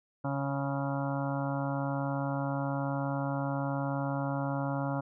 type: harmonic tone with a mistuned harmonic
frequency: 138.9 Hz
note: C#3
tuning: 4 cents sharp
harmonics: 1 / 2 / 4 / 5 / 6 / 7 / 8 / 9 / 10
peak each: -33 / -35 / -38 / -41 / -41 / -42 / -46 / -46 / -44 dBFS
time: 0.24-5.01 s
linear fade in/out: 10 ms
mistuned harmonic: 8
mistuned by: -24 cents
effects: none